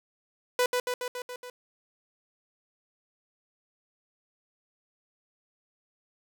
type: tone with echo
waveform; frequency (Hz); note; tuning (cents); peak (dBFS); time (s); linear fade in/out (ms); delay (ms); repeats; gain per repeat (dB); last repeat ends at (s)
sawtooth; 495.7; B4; +6; -18; 0.59-0.66; 2; 140; 6; -3; 1.5
effects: none